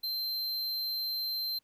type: tone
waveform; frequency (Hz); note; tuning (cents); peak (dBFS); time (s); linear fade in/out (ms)
square; 4123; C8; -26; -32; 0.03-1.59; 10
effects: pink hiss -75 dBFS RMS until 1.63 s